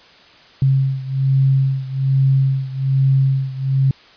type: beating tone pair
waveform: sine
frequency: 134.3 / 135.5 Hz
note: C3 / C#3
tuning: +46 / -39 cents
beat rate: 1.2 Hz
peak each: -15 / -18 dBFS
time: 0.62-3.91 s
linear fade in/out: 2 ms
effects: white hiss -46 dBFS RMS until 4.16 s + resampled to 11025 Hz